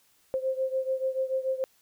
sine beating tone pair, 523.3 / 530.2 Hz, C5 / C5, 0 / +23 cents, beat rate 6.9 Hz, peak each -28 / -31 dBFS, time 0.34-1.64 s, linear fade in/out 0 ms, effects white hiss -65 dBFS RMS until 1.81 s

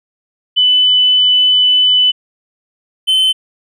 sine / triangle tone pair in turn, 2999 / 3062 Hz, F#7 / G7, +23 / -41 cents, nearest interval unison, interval 36 cents, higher second, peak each -7 dBFS, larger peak neither, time 0.56-2.12 / 3.07-3.33 s, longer first, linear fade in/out 20 ms, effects none

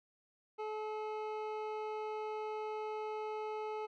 25% pulse tone, 430 Hz, A4, 40 cents flat, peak -34 dBFS, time 0.58-3.87 s, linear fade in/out 20 ms, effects low-pass 2000 Hz 12 dB/octave

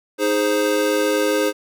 square chord, Ab major, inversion second, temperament equal, 311.1 / 415.3 / 523.3 Hz, Eb4 / Ab4 / C5, 0 / 0 / 0 cents, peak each -23 / -22 / -21 dBFS, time 0.18-1.53 s, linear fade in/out 50 ms, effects none

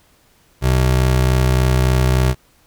square tone pair together, 63.45 / 126.9 Hz, B1 / B2, +47 / +47 cents, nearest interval octave, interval 1200 cents, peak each -16 dBFS, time 0.61-2.35 s, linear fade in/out 50 ms, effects pink hiss -55 dBFS RMS until 2.66 s

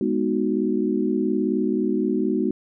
sine chord, G# minor seventh, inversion none, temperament equal, 207.7 / 246.9 / 311.1 / 370 Hz, G#3 / B3 / D#4 / F#4, 0 / 0 / 0 / 0 cents, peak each -25 dBFS, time 0.01-2.51 s, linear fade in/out 2 ms, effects none

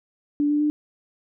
sine tone with pitch steps, 291.6 / 295.2 / 298.8 Hz, D4 / D4 / D4, -12 / +9 / +30 cents, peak -18 dBFS, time 0.4-0.7 s, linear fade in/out 0 ms, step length 100 ms, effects none

